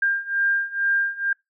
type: beating tone pair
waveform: sine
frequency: 1598 / 1600.2 Hz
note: G6 / G6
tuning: +33 / +35 cents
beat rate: 2.2 Hz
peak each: -24 / -22 dBFS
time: 0.02-1.33 s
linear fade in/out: 5 ms
effects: noise-tail reverb RT60 0.2 s tail -26 dB re dry